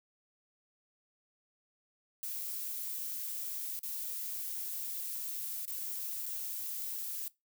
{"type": "noise with dropouts", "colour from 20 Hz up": "violet", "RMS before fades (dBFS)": -39, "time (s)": [2.23, 7.28], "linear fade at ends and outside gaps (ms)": 0, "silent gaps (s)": [[3.791, 3.832], [5.653, 5.678], [6.256, 6.262]], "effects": ["noise-tail reverb RT60 0.2 s tail -20 dB re dry"]}